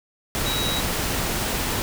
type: tone in noise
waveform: sine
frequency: 3856 Hz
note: B7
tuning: 42 cents flat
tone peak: -26 dBFS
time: 0.46-0.8 s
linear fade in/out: 0 ms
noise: pink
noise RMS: -25 dBFS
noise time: 0.35-1.82 s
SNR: -4 dB
effects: none